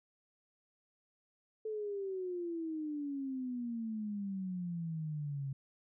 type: exponential sweep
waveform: sine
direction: down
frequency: 440 to 134.6 Hz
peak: -36 dBFS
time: 1.65-5.53 s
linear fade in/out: 5 ms
effects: none